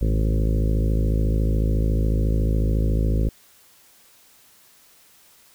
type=harmonic tone with a mistuned harmonic; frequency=54 Hz; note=A1; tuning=32 cents flat; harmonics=1 / 2 / 3 / 4 / 5 / 6 / 7 / 8 / 9 / 10; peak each=-19 / -25 / -29 / -31 / -33 / -35 / -36 / -37 / -38 / -39 dBFS; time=0.01-3.29 s; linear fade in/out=5 ms; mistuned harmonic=3; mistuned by=-47 cents; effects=white hiss -54 dBFS RMS until 5.54 s